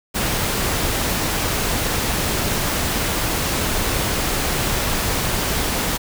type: noise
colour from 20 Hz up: pink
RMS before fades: -21 dBFS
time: 0.14-5.98 s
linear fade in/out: 20 ms
effects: none